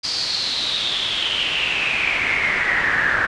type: noise with band-pass filter sweep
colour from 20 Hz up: brown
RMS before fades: -21 dBFS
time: 0.03-3.27 s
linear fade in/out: 20 ms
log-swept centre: 4800 to 1600 Hz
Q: 7.6
effects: resampled to 22050 Hz